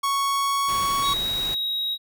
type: tone with pitch glide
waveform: 45% pulse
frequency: 1108.7 to 1115.8 Hz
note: C#6 to C#6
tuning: 0 to +11 cents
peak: -21 dBFS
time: 0.03-1.14 s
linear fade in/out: 10 ms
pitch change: +11 cents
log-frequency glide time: 0.23-0.93 s
type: noise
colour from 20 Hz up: pink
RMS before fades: -35 dBFS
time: 0.68-1.55 s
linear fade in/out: 10 ms
type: tone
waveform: triangle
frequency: 3812 Hz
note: A#7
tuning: 38 cents sharp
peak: -22 dBFS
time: 1.02-1.98 s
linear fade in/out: 50 ms
effects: none